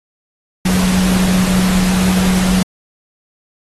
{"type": "tone in noise", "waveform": "sine", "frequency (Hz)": 185, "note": "F#3", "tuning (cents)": 0, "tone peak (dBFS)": -12, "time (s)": [0.65, 2.63], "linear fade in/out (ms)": 5, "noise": "pink", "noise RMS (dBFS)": -20, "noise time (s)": [0.65, 2.63], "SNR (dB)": 5, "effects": ["AAC 32 kbps"]}